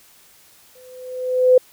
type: tone with exponential growth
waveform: sine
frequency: 507 Hz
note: B4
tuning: 45 cents sharp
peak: -6 dBFS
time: 0.75-1.58 s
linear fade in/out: 5 ms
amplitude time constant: 180 ms
effects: white hiss -51 dBFS RMS until 1.72 s